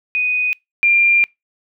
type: tone pair in turn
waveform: sine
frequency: 2489 / 2389 Hz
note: D#7 / D7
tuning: 0 / +29 cents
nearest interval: minor second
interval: 71 cents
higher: first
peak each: -15 / -10 dBFS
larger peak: second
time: 0.15-0.53 / 0.83-1.24 s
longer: second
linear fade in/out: 0 ms
effects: noise-tail reverb RT60 0.2 s tail -26 dB re dry